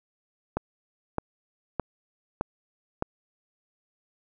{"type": "click train", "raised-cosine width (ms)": 1, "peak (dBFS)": -12, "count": 5, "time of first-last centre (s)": [0.57, 3.024], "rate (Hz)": 1.63, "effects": []}